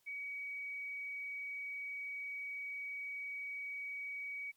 sine tone, 2263 Hz, C#7, 35 cents sharp, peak -40 dBFS, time 0.06-4.52 s, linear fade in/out 20 ms, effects white hiss -75 dBFS RMS until 4.56 s + MP3 96 kbps

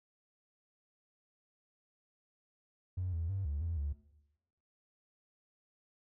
triangle tone with pitch steps, 91.4 / 82.4 / 97.2 / 72.6 / 83.5 / 72 Hz, F#2 / E2 / G2 / D2 / E2 / D2, -21 / 0 / -14 / -19 / +23 / -34 cents, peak -30 dBFS, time 2.97-3.93 s, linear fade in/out 10 ms, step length 160 ms, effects noise-tail reverb RT60 0.9 s tail -19 dB re dry + tanh soft clip ceiling -30 dBFS

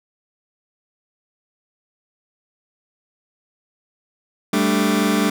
sawtooth chord, G suspended second, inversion none, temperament just, 196 / 220.5 / 294 Hz, G3 / A3 / D4, 0 / +4 / +2 cents, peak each -16 dBFS, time 4.53-5.3 s, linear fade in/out 5 ms, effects none

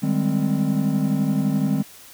triangle chord, Ab major seventh, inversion second, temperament equal with one note detuned, 153.42 / 196 / 207.7 / 261.6 Hz, Eb3 / G3 / Ab3 / C4, -24 / 0 / 0 / 0 cents, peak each -22 dBFS, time 0.02-1.83 s, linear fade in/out 20 ms, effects white hiss -45 dBFS RMS until 2.13 s

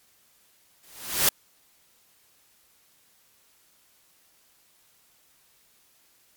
white noise with exponential growth, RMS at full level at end -17 dBFS, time 0.83-1.29 s, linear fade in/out 5 ms, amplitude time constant 99 ms, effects white hiss -62 dBFS RMS until 6.36 s + MP3 96 kbps

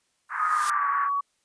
blue noise with exponential growth, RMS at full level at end -26 dBFS, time 0.28-0.7 s, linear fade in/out 2 ms, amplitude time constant 90 ms
white band-pass noise, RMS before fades -30 dBFS, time 0.29-1.1 s, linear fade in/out 50 ms, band 980 to 1700 Hz, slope 48 dB/octave
sine tone with pitch glide, 1244.5 to 1128.1 Hz, D#6 to C#6, 0 to +30 cents, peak -23 dBFS, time 0.39-1.21 s, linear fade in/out 10 ms, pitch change -170 cents, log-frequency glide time 0.52-0.88 s
effects white hiss -71 dBFS RMS until 1.44 s + resampled to 22050 Hz

